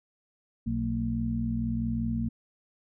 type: harmonic tone with a mistuned harmonic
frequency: 61.2 Hz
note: B1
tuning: 15 cents flat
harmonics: 1 / 2 / 3 / 4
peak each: -34 / -33 / -38 / -29 dBFS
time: 0.66-2.29 s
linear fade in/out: 10 ms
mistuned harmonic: 4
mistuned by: -120 cents
effects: none